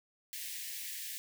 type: high-pass noise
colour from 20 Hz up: white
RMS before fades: -42 dBFS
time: 0.33-1.18 s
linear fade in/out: 0 ms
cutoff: 1700 Hz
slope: 96 dB/octave
effects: none